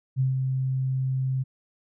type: tone with ADSR envelope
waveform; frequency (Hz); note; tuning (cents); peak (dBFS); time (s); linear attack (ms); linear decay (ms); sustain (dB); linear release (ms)
sine; 131.4; C3; +8; -19; 0.16-1.44; 41; 140; -4; 22
effects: none